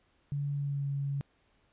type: tone with pitch glide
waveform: sine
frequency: 142.7 to 140.01 Hz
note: D3 to C#3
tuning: -49 to +18 cents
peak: -30 dBFS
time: 0.32-1.21 s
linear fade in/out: 0 ms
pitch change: -33 cents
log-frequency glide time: 0.54-0.88 s
effects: pink hiss -70 dBFS RMS until 1.72 s + resampled to 8000 Hz